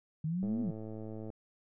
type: exponential two-way sweep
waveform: sine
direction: up then down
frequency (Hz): 151 to 246.9 to 151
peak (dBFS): -31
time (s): 0.24-0.71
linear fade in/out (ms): 5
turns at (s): 0.62
type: click train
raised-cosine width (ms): 2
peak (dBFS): -31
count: 96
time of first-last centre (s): 0.43-1.302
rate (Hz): 109
effects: none